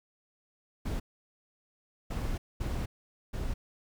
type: noise bursts at uneven times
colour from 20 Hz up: brown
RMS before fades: -33 dBFS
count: 4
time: 0.85-1 / 2.1-2.38 / 2.6-2.86 / 3.33-3.54 s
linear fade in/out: 10 ms
effects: none